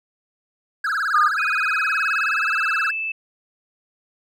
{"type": "tone with vibrato", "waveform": "triangle", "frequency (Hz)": 1464, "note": "F#6", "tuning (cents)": -19, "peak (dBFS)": -18, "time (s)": [0.84, 2.91], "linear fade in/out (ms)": 5, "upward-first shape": "sine", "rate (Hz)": 19, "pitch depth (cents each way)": 240}
{"type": "tone", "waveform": "sine", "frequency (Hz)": 1221, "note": "D#6", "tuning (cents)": -33, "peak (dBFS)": -14, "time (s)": [1.14, 1.28], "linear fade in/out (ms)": 5}
{"type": "tone with pitch glide", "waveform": "sine", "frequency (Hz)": [2489, 2632], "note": ["D#7", "E7"], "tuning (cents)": [0, -3], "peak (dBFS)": -23, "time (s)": [1.38, 3.12], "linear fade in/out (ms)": 5, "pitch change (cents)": 97, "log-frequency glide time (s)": [1.52, 2.56]}
{"effects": []}